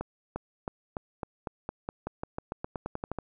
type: accelerating click train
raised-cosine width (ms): 1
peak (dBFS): -19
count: 19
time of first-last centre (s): 0.01-3.187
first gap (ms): 350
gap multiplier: 0.91
effects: none